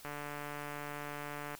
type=click train; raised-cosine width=0.5 ms; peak=-27 dBFS; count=220; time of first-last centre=0.05-1.55 s; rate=146 Hz; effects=white hiss -55 dBFS RMS until 1.59 s